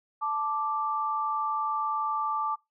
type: tone pair together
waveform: sine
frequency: 877 / 1174.7 Hz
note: A5 / D6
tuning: -6 / 0 cents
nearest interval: perfect fourth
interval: 506 cents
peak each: -31 / -28 dBFS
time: 0.21-2.56 s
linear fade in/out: 20 ms
effects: noise-tail reverb RT60 0.2 s tail -23 dB re dry